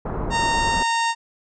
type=low-pass noise; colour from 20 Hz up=pink; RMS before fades=-27 dBFS; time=0.05-0.83 s; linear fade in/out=5 ms; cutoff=1200 Hz; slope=24 dB/octave
type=harmonic tone; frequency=922 Hz; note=A#5; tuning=19 cents flat; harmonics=1 / 2 / 3 / 4 / 5 / 6 / 7 / 8 / 9; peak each=-20 / -26 / -30 / -32 / -34 / -36 / -37 / -38 / -39 dBFS; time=0.3-1.15 s; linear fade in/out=50 ms
effects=none